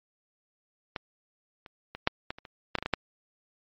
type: clicks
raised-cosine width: 0.3 ms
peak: -16 / -29 / -21 / -6 / -16 / -28 / -28 / -9 / -15 / -18 / -13 / -7 dBFS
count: 12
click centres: 0.962 / 1.662 / 1.95 / 2.074 / 2.305 / 2.385 / 2.452 / 2.753 / 2.786 / 2.826 / 2.86 / 2.937 s
effects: low-pass 5000 Hz 12 dB/octave + MP3 48 kbps